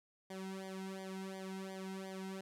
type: tone with flanger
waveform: sawtooth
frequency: 190.7 Hz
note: G3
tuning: 47 cents flat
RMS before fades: -45 dBFS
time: 0.3-2.41 s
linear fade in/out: 5 ms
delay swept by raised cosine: 0.74 to 1.73 ms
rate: 2.8 Hz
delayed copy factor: -1
effects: low-pass 12000 Hz 12 dB/octave